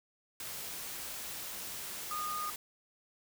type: tone in noise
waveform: sine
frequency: 1226 Hz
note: D#6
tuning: 26 cents flat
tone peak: -35 dBFS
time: 2.11-2.5 s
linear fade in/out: 2 ms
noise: white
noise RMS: -42 dBFS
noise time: 0.4-2.56 s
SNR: +4 dB
effects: none